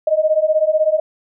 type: beating tone pair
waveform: sine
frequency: 613 / 629 Hz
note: D#5 / D#5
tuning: -26 / +19 cents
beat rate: 16 Hz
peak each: -16 / -15 dBFS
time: 0.07-1 s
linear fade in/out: 5 ms
effects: none